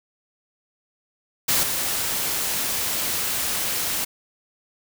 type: noise with level steps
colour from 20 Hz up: white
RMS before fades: -20 / -25 dBFS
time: 1.48-4.05 s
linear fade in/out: 10 ms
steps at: 1.63 s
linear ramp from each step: 2 ms
effects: none